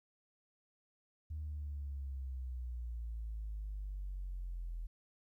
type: exponential sweep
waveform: sine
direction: down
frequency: 77.7 to 41.2 Hz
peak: -38 dBFS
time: 1.3-4.87 s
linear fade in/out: 10 ms
effects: tanh soft clip ceiling -35 dBFS + 13-bit